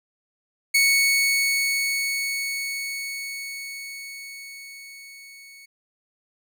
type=tone with level ramp; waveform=sawtooth; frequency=2217 Hz; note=C#7; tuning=in tune; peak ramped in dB=-12 to -41 dBFS; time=0.74-5.66 s; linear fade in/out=10 ms; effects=none